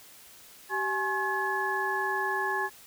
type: tone cluster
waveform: sine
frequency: 385.5 / 840 / 1078 / 1703 Hz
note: G4 / G#5 / C#6 / G#6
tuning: -29 / +19 / -49 / +43 cents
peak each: -34 / -32 / -34 / -30 dBFS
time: 0.69-2.7 s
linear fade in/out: 50 ms
effects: white hiss -52 dBFS RMS until 2.86 s